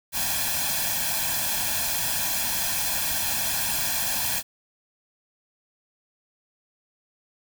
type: noise with comb filter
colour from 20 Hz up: white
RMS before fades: -26 dBFS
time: 0.12-4.43 s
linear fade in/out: 50 ms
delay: 1.2 ms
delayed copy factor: +0.8
effects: none